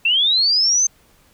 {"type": "linear sweep", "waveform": "sine", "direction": "up", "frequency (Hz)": [2637, 6340], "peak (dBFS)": -13, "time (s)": [0.05, 0.87], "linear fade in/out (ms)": 5, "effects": ["pink hiss -55 dBFS RMS until 1.33 s"]}